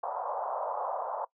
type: band-pass noise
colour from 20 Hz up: pink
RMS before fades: -34 dBFS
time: 0.03-1.25 s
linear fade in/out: 5 ms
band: 560 to 1100 Hz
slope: 48 dB/octave
effects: noise-tail reverb RT60 0.1 s tail -21 dB re dry